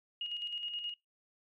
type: tone with tremolo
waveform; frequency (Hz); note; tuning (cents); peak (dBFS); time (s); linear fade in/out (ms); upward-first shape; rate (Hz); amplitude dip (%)
sine; 2870; F7; +47; -34; 0.21-0.94; 2; square; 9.5; 45
effects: noise-tail reverb RT60 0.2 s tail -23 dB re dry + MP3 48 kbps